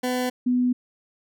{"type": "tone pair in turn", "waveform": ["20% pulse", "sine"], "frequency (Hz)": [251, 248.3], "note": ["B3", "B3"], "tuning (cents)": [28, 9], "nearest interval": "unison", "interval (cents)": 19, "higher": "first", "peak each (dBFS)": -18, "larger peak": "neither", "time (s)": [[0.03, 0.3], [0.46, 0.73]], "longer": "neither", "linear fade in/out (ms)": 10, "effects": []}